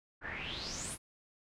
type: noise with low-pass filter sweep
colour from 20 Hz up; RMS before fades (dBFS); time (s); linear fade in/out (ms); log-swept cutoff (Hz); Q
pink; -41; 0.21-0.98; 50; 1500 to 11000; 7.2
effects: none